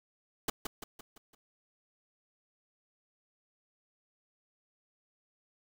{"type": "noise with echo", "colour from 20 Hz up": "pink", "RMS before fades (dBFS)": -31, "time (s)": [0.48, 0.5], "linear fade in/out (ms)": 5, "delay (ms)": 170, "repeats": 5, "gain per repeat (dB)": -6, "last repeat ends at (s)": 1.35, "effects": []}